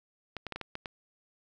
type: clicks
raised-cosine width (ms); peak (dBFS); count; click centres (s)
0.3; -21; 7; 0.367 / 0.467 / 0.523 / 0.56 / 0.613 / 0.754 / 0.858
effects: none